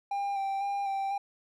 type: tone with vibrato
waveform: triangle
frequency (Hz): 792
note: G5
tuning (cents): +18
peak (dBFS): -27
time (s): 0.11-1.18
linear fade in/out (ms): 5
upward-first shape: square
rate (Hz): 2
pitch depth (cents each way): 19
effects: none